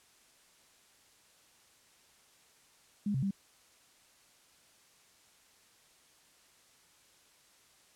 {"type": "tone with pitch steps", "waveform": "sine", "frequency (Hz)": [205.1, 133.1, 196.4], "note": ["G#3", "C3", "G3"], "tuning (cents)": [-21, 30, 4], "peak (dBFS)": -29, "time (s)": [3.06, 3.309], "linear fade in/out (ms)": 5, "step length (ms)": 83, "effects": ["white hiss -64 dBFS RMS until 7.95 s", "low-pass 10000 Hz 12 dB/octave"]}